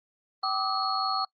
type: tone cluster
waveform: sine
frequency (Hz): 767 / 1170 / 1275 / 4329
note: G5 / D6 / D#6 / C#8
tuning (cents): -38 / -7 / +42 / -42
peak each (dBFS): -31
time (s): 0.43-1.25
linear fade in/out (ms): 5
effects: noise-tail reverb RT60 0.1 s tail -25 dB re dry + Opus 24 kbps